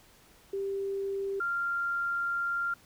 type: tone pair in turn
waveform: sine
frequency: 393.3 / 1389.5 Hz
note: G4 / F6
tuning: +6 / -9 cents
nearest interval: octave + minor seventh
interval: 2185 cents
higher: second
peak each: -30 / -28 dBFS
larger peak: second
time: 0.53-1.4 / 1.4-2.74 s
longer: second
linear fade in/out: 5 ms
effects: pink hiss -59 dBFS RMS until 2.85 s